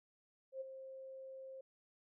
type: tone with ADSR envelope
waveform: sine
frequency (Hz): 530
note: C5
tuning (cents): +22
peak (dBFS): -39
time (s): 0.52-1.61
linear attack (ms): 88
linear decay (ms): 18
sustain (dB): -9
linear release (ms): 5
effects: none